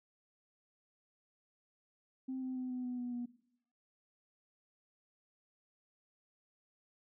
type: tone with pitch steps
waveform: sine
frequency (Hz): 261.3 / 258 / 254.7 / 251.5 / 248.3 / 245.2 / 242.1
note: C4 / C4 / C4 / B3 / B3 / B3 / B3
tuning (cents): -2 / -24 / -46 / +32 / +9 / -12 / -34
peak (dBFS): -36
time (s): 2.28-3.26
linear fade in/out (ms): 10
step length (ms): 140
effects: noise-tail reverb RT60 0.7 s tail -18 dB re dry + tanh soft clip ceiling -33 dBFS